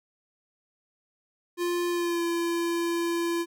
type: tone with pitch glide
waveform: square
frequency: 349.5 to 339.9 Hz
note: F4 to F4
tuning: +1 to -47 cents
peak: -26 dBFS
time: 1.57-3.46 s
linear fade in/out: 50 ms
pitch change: -48 cents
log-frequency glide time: 1.9-2.23 s
effects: none